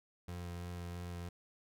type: tone with vibrato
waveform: 30% pulse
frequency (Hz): 87.6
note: F2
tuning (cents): +6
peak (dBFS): -39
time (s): 0.28-1.29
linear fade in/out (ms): 5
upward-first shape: sine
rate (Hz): 3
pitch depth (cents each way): 15
effects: none